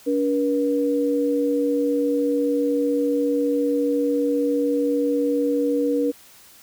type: tone pair together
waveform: sine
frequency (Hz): 285.5 / 480.2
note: D4 / B4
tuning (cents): -49 / -49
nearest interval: major sixth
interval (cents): 900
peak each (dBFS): -21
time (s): 0.06-6.12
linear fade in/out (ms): 20
effects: white hiss -49 dBFS RMS until 6.62 s